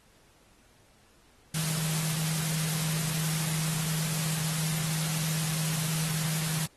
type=tone in noise; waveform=sine; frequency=158.4 Hz; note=D#3; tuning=31 cents sharp; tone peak=-30 dBFS; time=1.54-6.66 s; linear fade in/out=5 ms; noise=white; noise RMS=-33 dBFS; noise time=1.54-6.66 s; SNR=0 dB; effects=pink hiss -62 dBFS RMS until 6.76 s + AAC 32 kbps